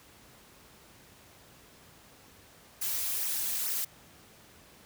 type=noise with flanger; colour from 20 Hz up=blue; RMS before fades=-32 dBFS; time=2.81-3.85 s; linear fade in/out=10 ms; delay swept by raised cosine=0.24 to 5.64 ms; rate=2.3 Hz; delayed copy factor=-0.9; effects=pink hiss -56 dBFS RMS until 4.85 s + high-pass 60 Hz 12 dB/octave